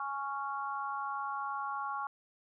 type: harmonic tone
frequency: 277.2 Hz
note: C#4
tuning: in tune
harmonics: 3 / 4 / 5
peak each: -39 / -37 / -41 dBFS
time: 0-2.07 s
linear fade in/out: 2 ms
effects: none